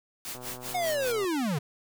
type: noise with tremolo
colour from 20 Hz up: white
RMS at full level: -36 dBFS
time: 0.25-1.12 s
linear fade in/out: 0 ms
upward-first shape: sine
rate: 5.1 Hz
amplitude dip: 95%
type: click train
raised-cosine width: 1 ms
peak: -30 dBFS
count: 113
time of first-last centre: 0.35-1.246 s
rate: 125 Hz
type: linear sweep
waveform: square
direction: down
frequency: 740 to 130.2 Hz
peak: -27 dBFS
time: 0.74-1.59 s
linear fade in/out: 10 ms
effects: none